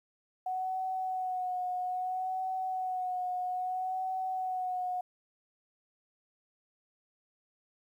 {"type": "tone with vibrato", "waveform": "sine", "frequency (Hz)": 740, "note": "F#5", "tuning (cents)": 0, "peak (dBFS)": -31, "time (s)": [0.46, 5.01], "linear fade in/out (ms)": 5, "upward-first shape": "sine", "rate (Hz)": 0.61, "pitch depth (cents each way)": 29, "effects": ["11-bit"]}